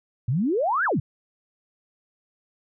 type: exponential two-way sweep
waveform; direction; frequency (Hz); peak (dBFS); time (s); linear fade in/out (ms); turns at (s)
sine; up then down; 110 to 1760 to 110; -20; 0.28-1; 5; 0.85
effects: none